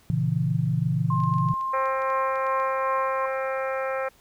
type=chord; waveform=sine; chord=A# diminished; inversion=none; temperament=equal; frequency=116.54 / 138.59 / 164.81 Hz; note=A#2 / C#3 / E3; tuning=0 / 0 / 0 cents; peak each=-27 / -25 / -25 dBFS; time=0.1-1.54 s; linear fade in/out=0 ms
type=tone; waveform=sine; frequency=1059 Hz; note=C6; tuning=21 cents sharp; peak=-25 dBFS; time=1.1-3.26 s; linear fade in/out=5 ms
type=clicks; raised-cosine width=0.2 ms; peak=-31 dBFS; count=12; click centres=1.203 / 1.237 / 1.339 / 1.384 / 1.487 / 1.611 / 1.857 / 2.02 / 2.102 / 2.357 / 2.467 / 2.6 s
type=harmonic tone; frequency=265.4 Hz; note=C4; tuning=25 cents sharp; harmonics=2 / 3 / 4 / 5 / 6 / 7 / 8 / 9; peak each=-27 / -35 / -37 / -33 / -38 / -39 / -43 / -41 dBFS; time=1.73-4.09 s; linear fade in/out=10 ms
effects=pink hiss -58 dBFS RMS until 4.2 s